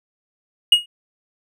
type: tone with exponential decay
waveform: triangle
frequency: 2878 Hz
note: F#7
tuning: 49 cents flat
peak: -3 dBFS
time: 0.72-0.86 s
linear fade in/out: 5 ms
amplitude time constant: 29 ms
effects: none